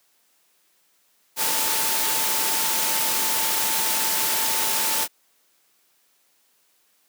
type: tone in noise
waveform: sine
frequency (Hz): 889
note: A5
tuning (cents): +18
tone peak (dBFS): -32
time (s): 1.36-5.08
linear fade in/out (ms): 50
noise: white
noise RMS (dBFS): -23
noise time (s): 1.36-5.08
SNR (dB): -12
effects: white hiss -64 dBFS RMS until 7.08 s + high-pass 200 Hz 12 dB/octave